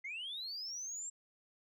sine linear sweep, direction up, 2037 to 7550 Hz, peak -39 dBFS, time 0.04-1.1 s, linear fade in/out 10 ms, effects tanh soft clip ceiling -37 dBFS

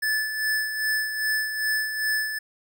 square tone with tremolo, 1739 Hz, A6, 21 cents flat, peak -22 dBFS, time 0.02-2.39 s, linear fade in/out 10 ms, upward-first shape sine, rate 2.5 Hz, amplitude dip 55%, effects none

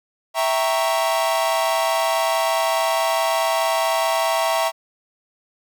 45% pulse chord, E diminished seventh, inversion none, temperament equal, 659.3 / 784 / 932.3 / 1108.7 Hz, E5 / G5 / Bb5 / Db6, 0 / 0 / 0 / 0 cents, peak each -21 / -26 / -24 / -26 dBFS, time 0.34-4.72 s, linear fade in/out 50 ms, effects none

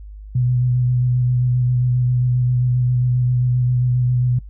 sine tone with vibrato, 124.4 Hz, B2, 13 cents sharp, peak -14 dBFS, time 0.35-4.39 s, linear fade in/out 5 ms, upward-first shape square, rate 7.5 Hz, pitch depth 16 cents each way, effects noise-tail reverb RT60 0.1 s tail -24 dB re dry + added 51 Hz sine -33 dBFS peak until 4.49 s

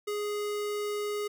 square tone, 415.3 Hz, G#4, in tune, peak -31 dBFS, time 0.07-1.28 s, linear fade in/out 10 ms, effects none

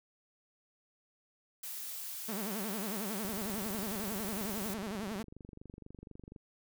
blue noise, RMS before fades -42 dBFS, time 1.63-4.74 s, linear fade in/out 5 ms
sawtooth tone with vibrato, 206.7 Hz, G#3, 8 cents flat, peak -33 dBFS, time 2.28-5.23 s, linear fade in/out 10 ms, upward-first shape sine, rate 11 Hz, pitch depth 170 cents each way
click train, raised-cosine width 3 ms, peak -36 dBFS, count 76, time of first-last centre 3.25-6.362 s, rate 24.1 Hz
effects none

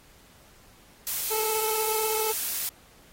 blue noise, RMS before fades -29 dBFS, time 1.07-2.69 s, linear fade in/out 0 ms
25% pulse tone with vibrato, 436.8 Hz, A4, 13 cents flat, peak -25 dBFS, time 1.3-2.33 s, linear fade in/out 20 ms, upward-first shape square, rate 16 Hz, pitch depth 13 cents each way
effects pink hiss -56 dBFS RMS until 3.12 s + AAC 48 kbps

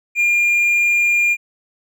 triangle tone, 2407 Hz, D7, 42 cents sharp, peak -11 dBFS, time 0.15-1.37 s, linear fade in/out 50 ms, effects none

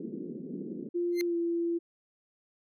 pink band-pass noise, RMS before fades -39 dBFS, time 0-0.89 s, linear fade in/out 5 ms, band 180 to 410 Hz, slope 48 dB/octave
sine tone with pitch glide, 348.2 to 339.5 Hz, F4 to F4, -5 to -49 cents, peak -27 dBFS, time 0.94-1.79 s, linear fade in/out 20 ms, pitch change -44 cents, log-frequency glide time 1.24-1.36 s
25% pulse tone with exponential growth, 2088 Hz, C7, 4 cents flat, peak -26 dBFS, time 1.12-1.21 s, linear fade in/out 0 ms, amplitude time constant 18 ms
effects none

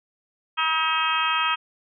harmonic tone with a mistuned harmonic, 319 Hz, D#4, 43 cents sharp, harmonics 3 / 4 / 5 / 6 / 7 / 8 / 9 / 10, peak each -28 / -24 / -31 / -34 / -37 / -27 / -34 / -28 dBFS, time 0.57-1.56 s, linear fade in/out 20 ms, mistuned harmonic 9, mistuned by -36 cents, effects none

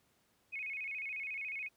sine tone with vibrato, 2346 Hz, D7, 2 cents flat, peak -38 dBFS, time 0.52-1.69 s, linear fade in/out 20 ms, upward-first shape square, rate 14 Hz, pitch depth 120 cents each way, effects pink hiss -73 dBFS RMS until 1.76 s + high-pass 80 Hz 12 dB/octave

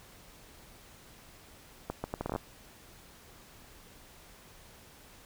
accelerating click train, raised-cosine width 1 ms, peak -19 dBFS, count 10, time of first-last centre 1.9-2.361 s, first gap 140 ms, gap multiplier 0.71, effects pink hiss -55 dBFS RMS until 5.25 s

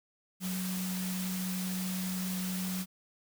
sine tone in noise, 185 Hz, F#3, in tune, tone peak -33 dBFS, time 0.4-2.86 s, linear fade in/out 50 ms, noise white, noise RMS -40 dBFS, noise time 0.4-2.86 s, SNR +4 dB, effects none

